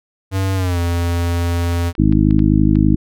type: tone with pitch glide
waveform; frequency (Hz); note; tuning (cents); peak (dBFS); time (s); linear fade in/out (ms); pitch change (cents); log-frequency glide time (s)
square; 95.9 to 85.93; G2 to F2; -37 to -28; -16; 0.31-1.93; 50; -191; 0.55-0.79
type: clicks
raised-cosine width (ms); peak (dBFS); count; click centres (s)
0.3; -19; 7; 1.64 / 1.728 / 1.952 / 2.125 / 2.309 / 2.392 / 2.756
type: harmonic tone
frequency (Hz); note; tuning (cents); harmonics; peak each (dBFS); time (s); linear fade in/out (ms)
51.9; G#1; 0; 1 / 2 / 3 / 4 / 5 / 6; -17 / -17 / -17 / -17 / -17 / -17; 1.98-2.96; 10
effects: none